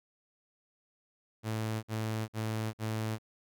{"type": "tone bursts", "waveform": "sawtooth", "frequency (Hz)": 110, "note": "A2", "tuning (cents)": 0, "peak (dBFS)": -28, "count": 4, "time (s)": [1.43, 3.186], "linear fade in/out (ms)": 50, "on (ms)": 400, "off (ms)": 52, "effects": []}